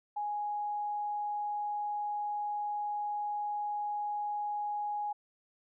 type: tone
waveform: sine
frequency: 830.6 Hz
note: G#5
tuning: in tune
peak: -32 dBFS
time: 0.16-5.13 s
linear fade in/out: 10 ms
effects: none

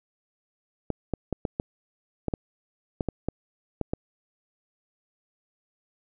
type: clicks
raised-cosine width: 2 ms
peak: -13 dBFS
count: 12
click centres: 0.903 / 1.137 / 1.327 / 1.452 / 1.599 / 2.283 / 2.338 / 3.008 / 3.087 / 3.286 / 3.813 / 3.935 s
effects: none

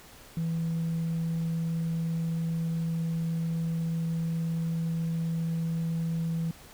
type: tone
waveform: sine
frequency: 164.81 Hz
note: E3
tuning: in tune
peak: -25 dBFS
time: 0.37-6.51 s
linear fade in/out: 2 ms
effects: tanh soft clip ceiling -25 dBFS + pink hiss -51 dBFS RMS until 6.73 s

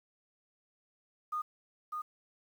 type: tone with echo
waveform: sine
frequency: 1228 Hz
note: D#6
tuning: 23 cents flat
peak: -32 dBFS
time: 1.32-1.42 s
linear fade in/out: 10 ms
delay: 600 ms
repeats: 1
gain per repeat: -3 dB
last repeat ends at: 2.02 s
effects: 10-bit

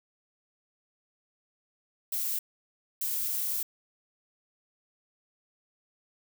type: noise bursts at uneven times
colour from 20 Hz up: violet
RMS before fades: -31 dBFS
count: 2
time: 2.12-2.39 / 3.01-3.63 s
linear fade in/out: 5 ms
effects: none

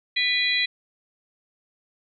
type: harmonic tone with a mistuned harmonic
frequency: 663 Hz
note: E5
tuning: 10 cents sharp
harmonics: 3 / 4 / 5 / 6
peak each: -25 / -26 / -29 / -24 dBFS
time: 0.16-0.66 s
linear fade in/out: 10 ms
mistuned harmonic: 4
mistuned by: -140 cents
effects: none

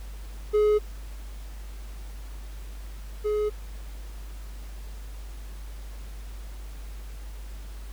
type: tone pair in turn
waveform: triangle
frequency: 421.8 / 421.8 Hz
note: G#4 / G#4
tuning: +27 / +27 cents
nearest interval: unison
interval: 0 cents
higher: neither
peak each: -16 / -21 dBFS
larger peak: first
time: 0.53-0.79 / 3.24-3.5 s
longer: neither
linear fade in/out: 20 ms
effects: added 50 Hz sine -36 dBFS peak until 7.92 s + pink hiss -51 dBFS RMS until 7.92 s

